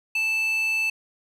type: tone with high-pass filter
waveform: square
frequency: 880 Hz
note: A5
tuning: in tune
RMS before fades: -24 dBFS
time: 0.15-0.9 s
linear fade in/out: 5 ms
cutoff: 2500 Hz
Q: 8.7
effects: resampled to 32000 Hz + 10-bit